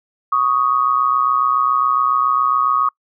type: tone pair together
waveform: sine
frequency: 1117 / 1244.2 Hz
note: C#6 / D#6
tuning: +13 / 0 cents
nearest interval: major second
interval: 187 cents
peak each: -16 dBFS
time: 0.32-2.89 s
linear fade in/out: 5 ms
effects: noise-tail reverb RT60 0.1 s tail -26 dB re dry